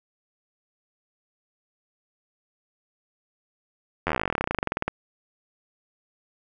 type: slowing click train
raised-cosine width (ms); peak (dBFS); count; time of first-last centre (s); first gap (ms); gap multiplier
0.5; -9; 30; 4.07-4.88; 11; 1.06
effects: none

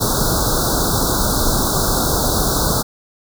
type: band-stop noise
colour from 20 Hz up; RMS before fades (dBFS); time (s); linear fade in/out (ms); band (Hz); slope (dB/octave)
pink; -17; 0-2.83; 20; 1500 to 3700; 96
effects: none

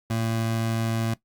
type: tone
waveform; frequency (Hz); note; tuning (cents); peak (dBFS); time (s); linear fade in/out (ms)
25% pulse; 113.3; A#2; -49; -20; 0.1-1.14; 5
effects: noise-tail reverb RT60 0.1 s tail -17 dB re dry + Opus 48 kbps

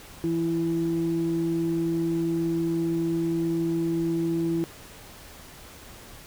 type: tone pair together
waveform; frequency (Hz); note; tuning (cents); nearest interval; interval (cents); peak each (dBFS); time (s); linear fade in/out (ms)
sine; 166.1 / 332.2; E3 / E4; +13 / +13; octave; 1200; -28 / -23; 0.24-4.64; 0
effects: tanh soft clip ceiling -17 dBFS + pink hiss -46 dBFS RMS until 6.26 s

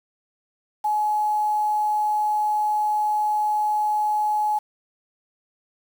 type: tone with quantisation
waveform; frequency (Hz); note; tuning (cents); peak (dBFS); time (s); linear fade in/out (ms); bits
sine; 846; G#5; +32; -19; 0.84-4.59; 10; 7
effects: none

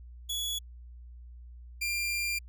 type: tone pair in turn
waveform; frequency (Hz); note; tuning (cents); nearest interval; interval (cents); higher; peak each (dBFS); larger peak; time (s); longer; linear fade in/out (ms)
sawtooth; 3386 / 2386; G#7 / D7; +33 / +27; tritone; 606; first; -28 / -26; second; 0.29-0.59 / 1.81-2.39; second; 10
effects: added 60 Hz sine -45 dBFS peak until 2.48 s

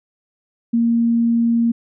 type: tone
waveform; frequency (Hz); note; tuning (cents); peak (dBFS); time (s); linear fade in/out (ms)
sine; 232.7; A#3; -3; -13; 0.73-1.72; 10
effects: none

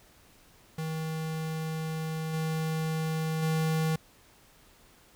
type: tone with level steps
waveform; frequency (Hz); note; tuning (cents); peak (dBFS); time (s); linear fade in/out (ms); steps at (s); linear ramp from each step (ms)
square; 159.1; D#3; +39; -32 / -29 / -26; 0.78-3.96; 5; 2.33 / 3.42; 10
effects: pink hiss -59 dBFS RMS until 5.15 s

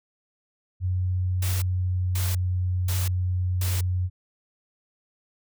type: tone with pitch glide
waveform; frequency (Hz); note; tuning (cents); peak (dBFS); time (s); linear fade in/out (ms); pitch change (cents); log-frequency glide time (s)
sine; 91.5 to 90.92; F#2 to F#2; -19 to -30; -22; 0.8-4.1; 50; -11; 1.59-2.29
type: noise bursts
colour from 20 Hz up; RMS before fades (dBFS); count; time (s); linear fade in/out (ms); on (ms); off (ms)
white; -33; 4; 1.42-3.81; 5; 200; 530
effects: none

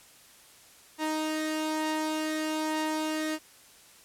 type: tone pair together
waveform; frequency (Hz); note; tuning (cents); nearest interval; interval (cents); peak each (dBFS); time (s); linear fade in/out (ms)
sawtooth; 311.4 / 933.1; D#4 / A#5; +2 / +1; octave + perfect fifth; 1899; -25 / -33; 0.98-3.39; 50
effects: white hiss -55 dBFS RMS until 4.04 s + low-pass 12000 Hz 12 dB/octave

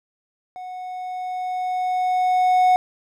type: tone with level ramp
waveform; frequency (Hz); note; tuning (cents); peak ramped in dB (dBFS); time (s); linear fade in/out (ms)
triangle; 735; F#5; -12; -30 to -10; 0.56-2.76; 0
effects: none

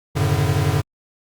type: tone cluster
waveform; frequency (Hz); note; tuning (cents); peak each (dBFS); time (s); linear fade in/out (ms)
square; 91.7 / 108.5 / 137.7 / 149; F#2 / A2 / C#3 / D3; -15 / -24 / -11 / +25; -23; 0.15-0.82; 20
effects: Opus 48 kbps

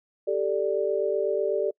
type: chord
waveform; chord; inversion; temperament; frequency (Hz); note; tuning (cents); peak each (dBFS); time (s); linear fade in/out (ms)
sine; G suspended second; none; equal; 392 / 440 / 587.3; G4 / A4 / D5; 0 / 0 / 0; -27; 0.27-1.71; 10
effects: noise-tail reverb RT60 0.1 s tail -26 dB re dry

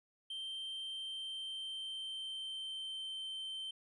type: tone with pitch glide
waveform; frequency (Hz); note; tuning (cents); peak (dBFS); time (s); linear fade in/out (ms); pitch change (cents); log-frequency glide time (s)
triangle; 3136 to 3107; G7 to G7; 0 to -16; -39; 0.3-3.71; 5; -16; 0.79-3.2
effects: resampled to 24000 Hz

